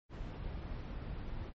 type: noise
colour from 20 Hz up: brown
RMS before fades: -42 dBFS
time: 0.09-1.53 s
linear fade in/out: 50 ms
effects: low-pass 4000 Hz 12 dB/octave + MP3 32 kbps